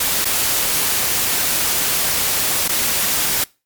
white noise with dropouts, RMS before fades -18 dBFS, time 0-3.44 s, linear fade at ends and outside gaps 5 ms, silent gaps 0.247-0.253 / 2.68-2.691 s, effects noise-tail reverb RT60 0.3 s tail -24 dB re dry + MP3 96 kbps

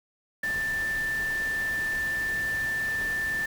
sine tone in noise, 1773 Hz, A6, 13 cents sharp, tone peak -26 dBFS, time 0.43-3.46 s, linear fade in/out 5 ms, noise pink, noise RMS -40 dBFS, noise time 0.43-3.46 s, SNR +11 dB, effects none

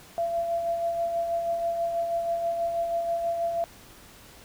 sine tone with tremolo, 678 Hz, E5, 49 cents sharp, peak -23 dBFS, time 0.18-3.64 s, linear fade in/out 0 ms, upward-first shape sine, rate 6.2 Hz, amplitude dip 40%, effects pink hiss -50 dBFS RMS until 4.44 s

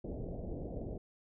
pink low-pass noise, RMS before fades -41 dBFS, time 0.04-0.98 s, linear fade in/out 5 ms, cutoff 650 Hz, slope 48 dB/octave, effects none

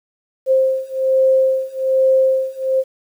sine beating tone pair, 526 / 527.2 Hz, C5 / C5, +9 / +13 cents, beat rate 1.2 Hz, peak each -16 / -15 dBFS, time 0.46-2.84 s, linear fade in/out 50 ms, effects 8-bit

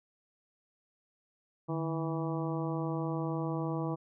harmonic tone with a mistuned harmonic, 163.4 Hz, E3, 15 cents flat, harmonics 1 / 2 / 3 / 4 / 5 / 6 / 7, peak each -34 / -36 / -40 / -43 / -44 / -44 / -45 dBFS, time 1.68-3.96 s, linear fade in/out 20 ms, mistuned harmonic 1, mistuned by -110 cents, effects none

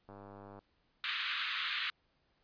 click train, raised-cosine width 1 ms, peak -37 dBFS, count 51, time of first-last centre 0.09-0.59 s, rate 100 Hz
white band-pass noise, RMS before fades -37 dBFS, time 1.04-1.9 s, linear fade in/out 0 ms, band 1200 to 3900 Hz, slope 48 dB/octave
effects pink hiss -75 dBFS RMS until 2.43 s + resampled to 11025 Hz

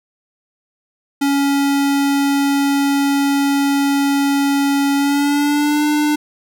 square tone with pitch glide, 280 to 298.4 Hz, C#4 to D4, +18 to +28 cents, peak -14 dBFS, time 1.21-6.16 s, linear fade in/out 10 ms, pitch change +110 cents, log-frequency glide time 4.96-5.85 s, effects none

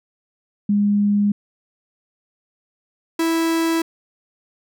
sine / 45% pulse tone pair in turn, 204.7 / 328.6 Hz, G#3 / E4, -25 / -5 cents, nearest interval minor sixth, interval 820 cents, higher second, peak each -14 / -17 dBFS, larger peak first, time 0.69-1.32 / 3.19-3.82 s, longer neither, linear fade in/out 5 ms, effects none

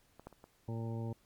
clicks, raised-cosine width 1 ms, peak -37 / -31 / -41 / -38 dBFS, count 4, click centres 0.196 / 0.27 / 0.327 / 0.441 s
harmonic tone, 114.3 Hz, A#2, 34 cents flat, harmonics 1 / 2 / 3 / 4 / 5 / 7 / 8, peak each -37 / -43 / -47 / -49 / -51 / -54 / -55 dBFS, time 0.68-1.13 s, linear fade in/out 5 ms
effects pink hiss -70 dBFS RMS until 1.25 s + MP3 96 kbps

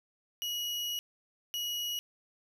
35% pulse tone bursts at uneven times, 2908 Hz, F#7, 31 cents flat, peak -31 dBFS, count 2, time 0.42-0.99 / 1.54-1.99 s, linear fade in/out 0 ms, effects 10-bit

